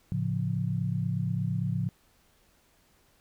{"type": "chord", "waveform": "sine", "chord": "A augmented", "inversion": "none", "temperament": "equal", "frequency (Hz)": [110, 138.59, 174.61], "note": ["A2", "C#3", "E#3"], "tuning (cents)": [0, 0, 0], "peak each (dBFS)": -31, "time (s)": [0.12, 1.89], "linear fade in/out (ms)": 0, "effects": ["pink hiss -65 dBFS RMS until 3.2 s"]}